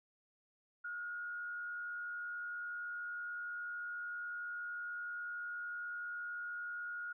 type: tone with frequency modulation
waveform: sine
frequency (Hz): 1431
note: F6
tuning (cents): +42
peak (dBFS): -40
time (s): 0.84-7.13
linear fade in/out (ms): 10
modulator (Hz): 86.3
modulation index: 0.43
effects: none